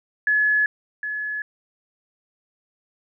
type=tone pair in turn; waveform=sine; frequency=1704 / 1704 Hz; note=G#6 / G#6; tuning=+44 / +44 cents; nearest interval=unison; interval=0 cents; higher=neither; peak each=-16 / -25 dBFS; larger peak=first; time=0.27-0.66 / 1.03-1.42 s; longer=neither; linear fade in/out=2 ms; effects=none